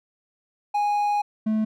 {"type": "tone pair in turn", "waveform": "triangle", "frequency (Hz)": [826, 217.3], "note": ["G#5", "A3"], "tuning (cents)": [-10, -21], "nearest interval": "octave + major seventh", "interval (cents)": 2311, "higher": "first", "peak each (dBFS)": -18, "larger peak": "neither", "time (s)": [[0.74, 1.22], [1.46, 1.65]], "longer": "first", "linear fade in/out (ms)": 10, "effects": []}